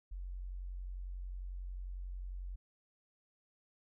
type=tone; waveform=sine; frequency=45.56 Hz; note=F#1; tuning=26 cents flat; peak=-40 dBFS; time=0.11-2.56 s; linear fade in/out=10 ms; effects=none